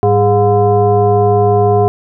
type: tone with frequency modulation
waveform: sine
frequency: 412 Hz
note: G#4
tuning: 14 cents flat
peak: -7 dBFS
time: 0.03-1.88 s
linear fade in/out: 0 ms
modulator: 306 Hz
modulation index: 1.2
effects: none